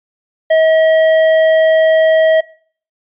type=tone with tanh clipping; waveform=triangle; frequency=639 Hz; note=D#5; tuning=46 cents sharp; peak=-9 dBFS; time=0.5-2.41 s; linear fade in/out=10 ms; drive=15 dB; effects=noise-tail reverb RT60 0.5 s tail -21 dB re dry + resampled to 8000 Hz